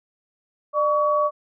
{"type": "tone pair together", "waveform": "sine", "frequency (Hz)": [598.6, 1130], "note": ["D5", "C#6"], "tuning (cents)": [33, 33], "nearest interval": "major seventh", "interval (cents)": 1100, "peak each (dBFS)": -20, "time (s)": [0.73, 1.31], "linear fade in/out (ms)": 50, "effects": []}